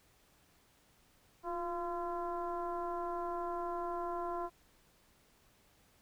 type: tone with frequency modulation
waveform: sine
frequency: 690 Hz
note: F5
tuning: 21 cents flat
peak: -35 dBFS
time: 1.43-4.5 s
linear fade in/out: 50 ms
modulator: 337 Hz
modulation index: 1.4
effects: pink hiss -68 dBFS RMS until 6.01 s